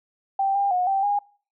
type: tone with pitch steps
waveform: sine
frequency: 782 / 799 / 725 / 780 / 816 Hz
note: G5 / G5 / F#5 / G5 / G#5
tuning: -4 / +33 / -35 / -9 / -31 cents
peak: -19 dBFS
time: 0.39-1.19 s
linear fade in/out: 5 ms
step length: 160 ms
effects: noise-tail reverb RT60 0.4 s tail -23 dB re dry